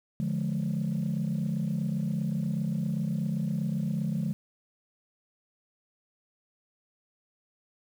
sine chord, D diminished, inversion none, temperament equal with one note detuned, 146.83 / 174.61 / 211.8 Hz, D3 / F3 / Ab3, 0 / 0 / +34 cents, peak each -30 dBFS, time 0.2-4.33 s, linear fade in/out 0 ms, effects tanh soft clip ceiling -22 dBFS + 9-bit

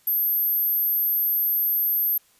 sine tone, 12870 Hz, G9, 44 cents sharp, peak -19 dBFS, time 0.07-2.18 s, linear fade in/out 5 ms, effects white hiss -60 dBFS RMS until 2.39 s + resampled to 32000 Hz

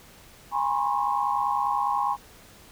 sine tone cluster, 821 / 965 / 1040 / 1090 Hz, G#5 / B5 / C6 / C#6, -20 / -40 / -11 / -29 cents, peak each -26 / -29 / -31 / -28 dBFS, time 0.51-2.17 s, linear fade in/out 50 ms, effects pink hiss -51 dBFS RMS until 2.71 s

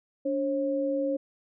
sine tone pair together, 288.1 / 540.6 Hz, D4 / C#5, -33 / -44 cents, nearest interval major seventh, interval 1089 cents, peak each -29 / -27 dBFS, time 0.25-1.17 s, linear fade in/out 10 ms, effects none

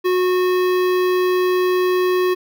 square tone with notch filter, 365 Hz, F#4, 24 cents flat, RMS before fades -17 dBFS, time 0.04-2.35 s, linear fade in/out 20 ms, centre 7800 Hz, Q 0.54, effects none

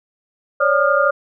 sine tone cluster, 550 / 582 / 1217 / 1407 Hz, C#5 / D5 / D#6 / F6, -14 / -16 / -39 / +12 cents, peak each -18 dBFS, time 0.6-1.11 s, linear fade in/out 10 ms, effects none

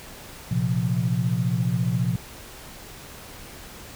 sine chord, Bb suspended second, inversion none, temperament just, 116.54 / 131.11 / 174.81 Hz, Bb2 / C3 / F3, 0 / +4 / +2 cents, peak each -25 dBFS, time 0.51-2.16 s, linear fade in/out 5 ms, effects pink hiss -42 dBFS RMS until 3.95 s

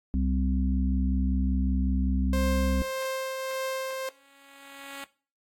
harmonic tone, 65.3 Hz, C2, 3 cents flat, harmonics 1 / 3 / 4, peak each -25 / -30 / -31 dBFS, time 0.14-2.82 s, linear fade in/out 0 ms
sawtooth tone with tremolo, 527 Hz, C5, 12 cents sharp, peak -25 dBFS, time 2.33-4.09 s, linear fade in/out 2 ms, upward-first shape triangle, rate 1.7 Hz, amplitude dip 35%
5% pulse tone with exponential growth, 277.2 Hz, C#4, in tune, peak -25 dBFS, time 3.56-5.04 s, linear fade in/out 1 ms, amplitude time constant 320 ms
effects noise-tail reverb RT60 0.4 s tail -20 dB re dry + AAC 64 kbps

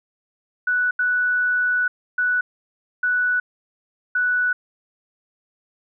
sine tone bursts at uneven times, 1480 Hz, F#6, in tune, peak -17 dBFS, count 5, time 0.67-0.91 / 0.99-1.88 / 2.18-2.41 / 3.03-3.4 / 4.15-4.53 s, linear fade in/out 5 ms, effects none

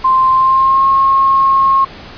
sine tone with pitch glide, 1046.5 to 1080.9 Hz, C6 to C#6, 0 to -44 cents, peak -7 dBFS, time 0.04-1.85 s, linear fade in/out 10 ms, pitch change +56 cents, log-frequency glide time 0.34-0.87 s, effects pink hiss -33 dBFS RMS until 2.17 s + resampled to 11025 Hz

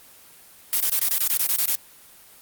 blue noise bursts, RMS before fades -21 dBFS, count 11, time 0.73-1.752 s, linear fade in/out 0 ms, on 72 ms, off 23 ms, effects white hiss -49 dBFS RMS until 2.41 s + Opus 24 kbps

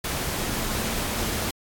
sine tone in noise, 220 Hz, A3, in tune, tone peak -36 dBFS, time 0.38-1.37 s, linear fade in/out 5 ms, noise pink, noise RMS -28 dBFS, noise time 0.04-1.51 s, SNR -11 dB, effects AAC 64 kbps

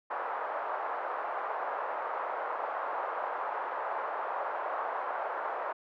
white band-pass noise, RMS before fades -35 dBFS, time 0.1-5.73 s, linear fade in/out 10 ms, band 550 to 1200 Hz, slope 24 dB/octave, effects none

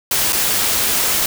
white noise with dropouts, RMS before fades -17 dBFS, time 0.11-1.26 s, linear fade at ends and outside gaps 2 ms, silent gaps 0.324-0.329 s, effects none

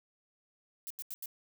violet noise bursts, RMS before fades -41 dBFS, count 4, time 0.87-1.258 s, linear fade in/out 0 ms, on 34 ms, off 84 ms, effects none

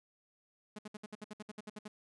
sawtooth tone bursts, 211.6 Hz, G#3, 33 cents sharp, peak -39 dBFS, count 13, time 0.76-1.88 s, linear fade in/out 5 ms, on 28 ms, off 63 ms, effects resampled to 24000 Hz

